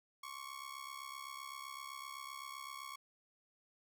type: ring-modulated tone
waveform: sawtooth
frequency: 1106 Hz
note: C#6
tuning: 4 cents flat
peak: -39 dBFS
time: 0.23-2.96 s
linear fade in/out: 5 ms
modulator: 33.9 Hz
effects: none